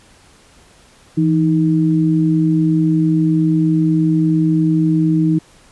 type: tone pair together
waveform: sine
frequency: 164.81 / 313.3 Hz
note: E3 / D#4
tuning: 0 / +12 cents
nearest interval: major seventh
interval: 1112 cents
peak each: -14 / -14 dBFS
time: 1.17-5.39 s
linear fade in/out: 10 ms
effects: pink hiss -48 dBFS RMS until 5.71 s + resampled to 24000 Hz